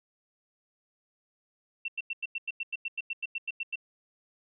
sine tone bursts, 2705 Hz, E7, 44 cents sharp, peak -30 dBFS, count 16, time 1.85-3.757 s, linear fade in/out 5 ms, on 32 ms, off 93 ms, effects none

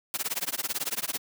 white noise with tremolo, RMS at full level -28 dBFS, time 0.14-1.18 s, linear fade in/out 0 ms, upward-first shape sine, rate 18 Hz, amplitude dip 100%, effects high-pass 150 Hz 12 dB/octave

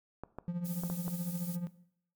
clicks, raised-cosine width 1 ms, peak -26 dBFS, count 5, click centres 0.236 / 0.386 / 0.836 / 0.9 / 1.08 s
triangle tone with tremolo, 174.61 Hz, F3, in tune, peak -28 dBFS, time 0.48-1.67 s, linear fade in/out 0 ms, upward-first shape triangle, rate 14 Hz, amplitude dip 75%
violet noise, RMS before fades -44 dBFS, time 0.64-1.57 s, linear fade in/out 20 ms
effects noise-tail reverb RT60 0.7 s tail -18 dB re dry + MP3 96 kbps

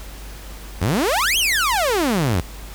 sawtooth exponential two-way sweep, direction up then down, 78 to 3322 to 78 Hz, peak -13 dBFS, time 0.81-2.41 s, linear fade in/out 10 ms, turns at 1.38 s, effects added 50 Hz sine -34 dBFS peak until 2.74 s + pink hiss -40 dBFS RMS until 2.74 s

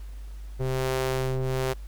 sawtooth ring-modulated tone, 130.81 Hz, C3, in tune, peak -18 dBFS, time 0.59-1.74 s, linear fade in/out 20 ms, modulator 261 Hz, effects added 50 Hz sine -36 dBFS peak until 1.87 s + pink hiss -57 dBFS RMS until 1.87 s

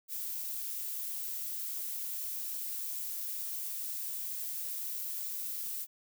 violet noise, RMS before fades -38 dBFS, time 0.08-5.87 s, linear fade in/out 50 ms, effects none

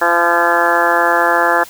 harmonic tone with a mistuned harmonic, 171.4 Hz, F3, 32 cents flat, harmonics 2 / 3 / 4 / 5 / 6 / 7 / 8 / 9 / 10, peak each -22 / -19 / -18 / -18 / -19 / -22 / -19 / -21 / -17 dBFS, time 0.01-1.64 s, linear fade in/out 10 ms, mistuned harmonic 9, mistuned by +15 cents, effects white hiss -37 dBFS RMS until 1.69 s

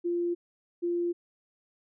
sine tone pair in turn, 346.7 / 346.7 Hz, F4 / F4, -13 / -13 cents, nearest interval unison, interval 0 cents, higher neither, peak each -26 dBFS, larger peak neither, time 0.04-0.35 / 0.82-1.13 s, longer neither, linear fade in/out 20 ms, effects none

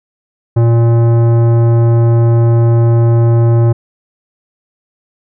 sine tone with tanh clipping, 116.54 Hz, A#2, in tune, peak -8 dBFS, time 0.56-3.73 s, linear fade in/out 10 ms, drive 15 dB, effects none

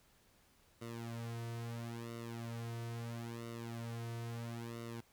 sawtooth tone with flanger, 116.54 Hz, A#2, in tune, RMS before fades -44 dBFS, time 0.81-5.01 s, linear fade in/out 10 ms, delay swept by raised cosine 1.2 to 3.7 ms, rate 0.75 Hz, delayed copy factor -1, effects pink hiss -69 dBFS RMS until 5.12 s

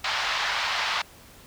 pink band-pass noise, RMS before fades -27 dBFS, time 0.04-1.02 s, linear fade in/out 5 ms, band 830 to 4700 Hz, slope 24 dB/octave, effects pink hiss -50 dBFS RMS until 1.46 s

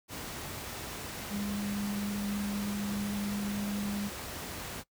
sine tone in noise, 203.7 Hz, G#3, 33 cents flat, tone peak -32 dBFS, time 1.29-4.11 s, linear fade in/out 50 ms, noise pink, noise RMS -40 dBFS, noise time 0.08-4.84 s, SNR +5 dB, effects noise-tail reverb RT60 0.1 s tail -19 dB re dry + high-pass 60 Hz 12 dB/octave

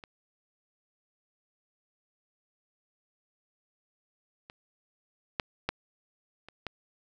clicks, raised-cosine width 0.3 ms, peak -29 / -29 / -12 / -12 / -30 / -19 dBFS, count 6, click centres 0.038 / 4.499 / 5.398 / 5.69 / 6.486 / 6.667 s, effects none

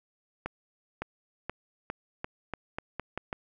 accelerating click train, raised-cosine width 0.5 ms, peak -18 dBFS, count 10, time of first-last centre 0.46-3.329 s, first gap 560 ms, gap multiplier 0.85, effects none

